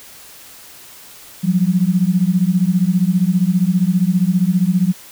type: beating tone pair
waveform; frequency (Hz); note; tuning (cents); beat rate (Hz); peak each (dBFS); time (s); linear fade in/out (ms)
sine; 174.61 / 189.61; F3 / F#3; 0 / +43; 15; -15; 1.43-4.93; 20
effects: white hiss -40 dBFS RMS until 5.11 s